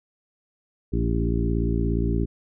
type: harmonic tone with a mistuned harmonic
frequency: 57.1 Hz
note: A#1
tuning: 35 cents flat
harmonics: 1 / 2 / 3 / 4 / 5 / 6 / 7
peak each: -24 / -27 / -29 / -30 / -31 / -32 / -32 dBFS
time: 0.92-2.26 s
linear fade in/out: 20 ms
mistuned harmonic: 6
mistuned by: -24 cents
effects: none